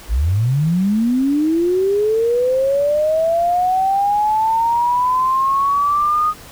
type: linear sweep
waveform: sine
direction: up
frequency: 47.92 to 1244.5 Hz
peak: -13 dBFS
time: 0.08-6.34 s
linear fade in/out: 50 ms
effects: pink hiss -39 dBFS RMS until 6.51 s